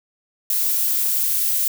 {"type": "noise with high-pass filter sweep", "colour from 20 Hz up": "violet", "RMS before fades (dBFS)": -20, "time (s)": [0.5, 1.68], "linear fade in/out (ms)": 2, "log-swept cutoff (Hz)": [300, 1600], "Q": 0.79, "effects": []}